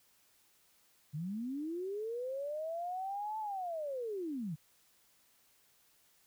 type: linear two-way sweep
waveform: sine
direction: up then down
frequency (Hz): 139.9 to 880 to 140.4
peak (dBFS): -36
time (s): 1.13-4.56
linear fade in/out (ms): 20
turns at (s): 3.39
effects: white hiss -69 dBFS RMS until 6.26 s